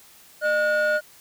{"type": "tone pair together", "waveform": "triangle", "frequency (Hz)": [608, 1446.1], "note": ["D#5", "F#6"], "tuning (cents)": [-40, -40], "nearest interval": "octave + minor third", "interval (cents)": 1500, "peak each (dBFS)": [-18, -19], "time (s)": [0.41, 1.01], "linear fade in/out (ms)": 50, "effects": ["tanh soft clip ceiling -14 dBFS", "white hiss -51 dBFS RMS until 1.2 s"]}